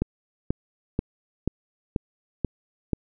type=click train; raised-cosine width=3 ms; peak=-10 dBFS; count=7; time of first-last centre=0.02-2.933 s; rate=2.06 Hz; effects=none